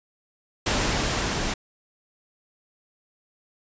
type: noise with level ramp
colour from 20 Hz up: pink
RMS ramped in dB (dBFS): -23 to -27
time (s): 0.66-1.54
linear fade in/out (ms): 5
effects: resampled to 16000 Hz